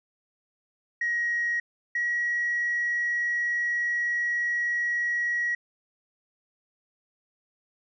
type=tone pair in turn; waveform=sine; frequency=1893 / 1911.7 Hz; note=A#6 / A#6; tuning=+26 / +43 cents; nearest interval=unison; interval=17 cents; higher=second; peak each=-23 dBFS; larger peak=neither; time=1.01-1.6 / 1.95-5.55 s; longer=second; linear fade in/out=5 ms; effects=tanh soft clip ceiling -20 dBFS